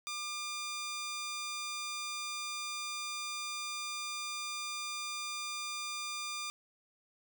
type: tone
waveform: 10% pulse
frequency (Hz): 1200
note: D6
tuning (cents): +37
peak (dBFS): -29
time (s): 0.07-6.5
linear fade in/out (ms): 0
effects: none